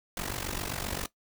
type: noise with amplitude modulation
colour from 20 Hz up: pink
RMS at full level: -31 dBFS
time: 0.17-1.06 s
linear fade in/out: 2 ms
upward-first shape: sine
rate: 47.7 Hz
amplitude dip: 85%
effects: noise-tail reverb RT60 0.1 s tail -17 dB re dry